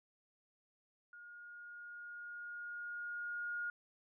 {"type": "tone with level ramp", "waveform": "sine", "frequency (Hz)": 1429, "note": "F6", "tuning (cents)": 39, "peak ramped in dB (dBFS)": [-52, -37], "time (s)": [1.13, 3.7], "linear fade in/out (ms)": 2, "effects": []}